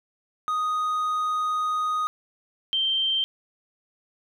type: tone pair in turn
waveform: triangle / sine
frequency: 1244.5 / 3138 Hz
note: D#6 / G7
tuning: 0 / +1 cents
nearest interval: octave + major third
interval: 1601 cents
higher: second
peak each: -21 dBFS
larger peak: neither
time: 0.48-2.07 / 2.73-3.24 s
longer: first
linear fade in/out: 0 ms
effects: none